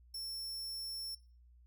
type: tone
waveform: sawtooth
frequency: 5400 Hz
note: E8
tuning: 41 cents sharp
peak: -38 dBFS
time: 0.14-1.15 s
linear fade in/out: 5 ms
effects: noise-tail reverb RT60 0.4 s tail -21 dB re dry + added 60 Hz sine -59 dBFS peak until 1.66 s